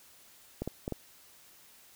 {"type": "clicks", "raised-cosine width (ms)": 2, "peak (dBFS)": -20, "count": 4, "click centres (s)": [0.62, 0.676, 0.879, 0.923], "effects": ["white hiss -58 dBFS RMS until 1.95 s"]}